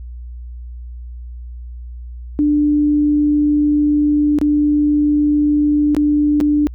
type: tone with dropouts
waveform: sine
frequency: 295.5 Hz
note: D4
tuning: 11 cents sharp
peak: -11 dBFS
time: 2.39-6.67 s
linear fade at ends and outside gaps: 0 ms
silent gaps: 4.387-4.414 / 5.948-5.966 / 6.403-6.41 s
effects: added 60 Hz sine -28 dBFS peak until 6.74 s